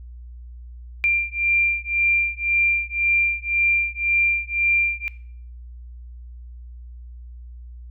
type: beating tone pair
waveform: sine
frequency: 2377 / 2378.9 Hz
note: D7 / D7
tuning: +20 / +22 cents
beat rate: 1.9 Hz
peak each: -21 dBFS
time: 1.04-5.08 s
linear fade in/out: 0 ms
effects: noise-tail reverb RT60 0.6 s tail -19 dB re dry + added 60 Hz sine -36 dBFS peak until 7.9 s